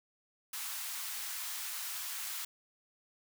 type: high-pass noise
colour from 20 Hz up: white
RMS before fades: -40 dBFS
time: 0.53-2.45 s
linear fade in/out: 5 ms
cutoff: 890 Hz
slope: 24 dB/octave
effects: none

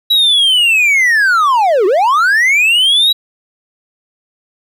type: linear two-way sweep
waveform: triangle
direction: down then up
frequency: 3915 to 350.9 to 3915 Hz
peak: -6 dBFS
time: 0.1-3.13 s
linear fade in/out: 10 ms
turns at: 1.86 s
effects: 8-bit

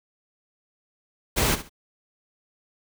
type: noise with echo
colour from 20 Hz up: pink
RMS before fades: -22 dBFS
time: 1.36-1.56 s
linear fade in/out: 20 ms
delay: 68 ms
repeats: 2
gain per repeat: -13 dB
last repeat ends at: 1.696 s
effects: none

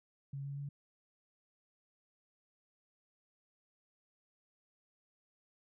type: tone with pitch steps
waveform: sine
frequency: 138.59 / 140.28 / 141.99 Hz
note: C#3 / C#3 / C#3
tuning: 0 / +21 / +42 cents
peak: -39 dBFS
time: 0.33-0.69 s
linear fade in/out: 5 ms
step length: 120 ms
effects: none

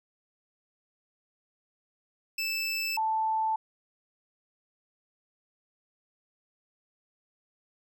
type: tone pair in turn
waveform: 25% pulse / sine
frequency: 2637 / 880 Hz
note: E7 / A5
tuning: 0 / 0 cents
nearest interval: octave + perfect fifth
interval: 1900 cents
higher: first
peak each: -25 dBFS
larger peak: neither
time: 2.38-2.97 / 2.97-3.56 s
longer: neither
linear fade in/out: 5 ms
effects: none

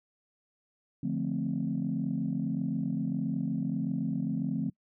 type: chord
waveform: sine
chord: D minor seventh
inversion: none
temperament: equal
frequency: 146.83 / 174.61 / 220 / 261.6 Hz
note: D3 / F3 / A3 / C4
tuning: 0 / 0 / 0 / 0 cents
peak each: -35 / -33 / -33 / -33 dBFS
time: 1.03-4.7 s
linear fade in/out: 5 ms
effects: noise-tail reverb RT60 0.1 s tail -26 dB re dry + tanh soft clip ceiling -20 dBFS

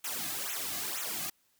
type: noise with flanger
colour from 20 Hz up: white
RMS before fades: -36 dBFS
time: 0.04-1.3 s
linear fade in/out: 5 ms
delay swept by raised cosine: 0.2 to 2.2 ms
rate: 2.1 Hz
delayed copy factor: -0.95
effects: white hiss -71 dBFS RMS until 1.59 s

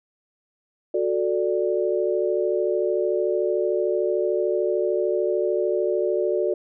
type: chord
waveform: sine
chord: D major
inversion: first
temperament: just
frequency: 367.1 / 440.5 / 587.3 Hz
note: F#4 / A4 / D5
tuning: -14 / +2 / 0 cents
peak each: -23 / -25 / -25 dBFS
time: 0.94-6.54 s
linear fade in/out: 5 ms
effects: none

